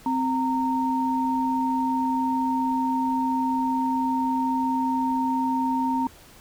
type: tone pair together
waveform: sine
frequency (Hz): 260.5 / 922.2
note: C4 / A#5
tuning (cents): -7 / -19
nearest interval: octave + minor seventh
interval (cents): 2188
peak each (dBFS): -24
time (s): 0.06-6.07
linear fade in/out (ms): 2
effects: pink hiss -50 dBFS RMS until 6.4 s